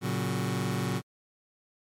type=chord; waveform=sawtooth; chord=F# major; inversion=first; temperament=just; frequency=115.62 / 138.75 / 185 Hz; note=A#2 / C#3 / F#3; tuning=-14 / +2 / 0 cents; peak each=-28 dBFS; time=0.01-1.02 s; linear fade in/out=50 ms; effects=MP3 64 kbps